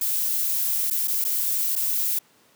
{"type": "noise with dropouts", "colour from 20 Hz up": "violet", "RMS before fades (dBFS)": -24, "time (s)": [0.01, 2.19], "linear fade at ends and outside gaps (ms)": 5, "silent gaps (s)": [[0.902, 0.908], [1.075, 1.08], [1.242, 1.248], [1.755, 1.761]], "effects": ["pink hiss -58 dBFS RMS until 2.55 s", "high-pass 200 Hz 12 dB/octave"]}